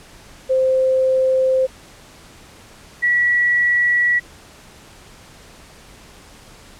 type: tone pair in turn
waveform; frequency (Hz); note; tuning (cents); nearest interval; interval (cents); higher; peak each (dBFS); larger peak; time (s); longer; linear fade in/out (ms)
sine; 522 / 1938.1; C5 / B6; -4 / -33; octave + major seventh; 2271; second; -13; neither; 0.49-1.67 / 3.02-4.2; neither; 20
effects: pink hiss -44 dBFS RMS until 6.79 s + low-pass 10000 Hz 12 dB/octave